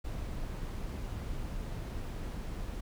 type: noise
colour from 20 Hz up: brown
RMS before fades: -38 dBFS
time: 0.04-2.81 s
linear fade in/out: 10 ms
effects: none